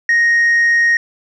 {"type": "tone with tanh clipping", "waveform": "sine", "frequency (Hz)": 1868, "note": "A#6", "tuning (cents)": 3, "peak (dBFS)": -10, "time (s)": [0.09, 0.97], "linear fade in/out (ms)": 2, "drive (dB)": 1, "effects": []}